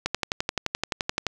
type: click train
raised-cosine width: 0.2 ms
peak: -7 dBFS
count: 15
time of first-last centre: 0.06-1.267 s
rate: 11.6 Hz
effects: none